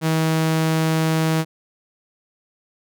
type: tone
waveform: sawtooth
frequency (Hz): 160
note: D#3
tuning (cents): +49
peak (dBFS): -13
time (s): 0.01-1.45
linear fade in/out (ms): 50
effects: none